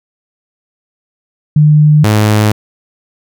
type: tone pair in turn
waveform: sine / sawtooth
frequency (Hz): 150.9 / 106.43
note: D3 / G#2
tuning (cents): +47 / +43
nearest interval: tritone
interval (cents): 604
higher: first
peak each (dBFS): -3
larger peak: neither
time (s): 1.56-2.04 / 2.04-2.52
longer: neither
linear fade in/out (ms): 5
effects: none